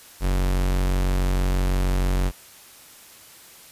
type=tone; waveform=45% pulse; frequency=46.2 Hz; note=F#1; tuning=2 cents flat; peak=-19 dBFS; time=0.2-2.32 s; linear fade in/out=50 ms; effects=white hiss -47 dBFS RMS until 3.71 s + resampled to 32000 Hz